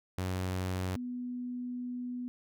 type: tone pair in turn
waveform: sawtooth / sine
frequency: 92.5 / 246.9 Hz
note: F#2 / B3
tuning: 0 / 0 cents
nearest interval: octave + perfect fourth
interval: 1700 cents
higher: second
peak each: -28 / -35 dBFS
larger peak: first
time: 0.18-0.96 / 0.96-2.28 s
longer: second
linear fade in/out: 0 ms
effects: none